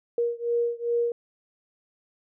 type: beating tone pair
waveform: sine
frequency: 471.4 / 473.9 Hz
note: A#4 / A#4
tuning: +19 / +28 cents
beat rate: 2.5 Hz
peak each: -26 / -27 dBFS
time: 0.18-1.12 s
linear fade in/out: 2 ms
effects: none